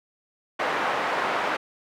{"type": "band-pass noise", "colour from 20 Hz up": "pink", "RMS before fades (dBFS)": -26, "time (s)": [0.59, 1.57], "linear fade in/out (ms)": 10, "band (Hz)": [610, 1700], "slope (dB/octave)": 12, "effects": []}